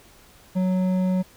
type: tone with hard clipping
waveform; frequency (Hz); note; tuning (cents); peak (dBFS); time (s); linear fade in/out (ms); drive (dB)
sine; 185; F#3; 0; -21; 0.55-1.23; 20; 8
effects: pink hiss -52 dBFS RMS until 1.36 s